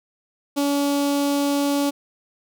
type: tone with notch filter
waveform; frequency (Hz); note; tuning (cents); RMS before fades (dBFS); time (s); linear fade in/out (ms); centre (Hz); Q
sawtooth; 284.1; C#4; +43; -21; 0.56-1.91; 20; 1800; 1.1
effects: none